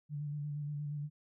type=tone with vibrato; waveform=sine; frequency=146.83 Hz; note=D3; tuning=in tune; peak=-36 dBFS; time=0.09-1.1 s; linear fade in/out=50 ms; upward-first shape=square; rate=8.5 Hz; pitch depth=24 cents each way; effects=none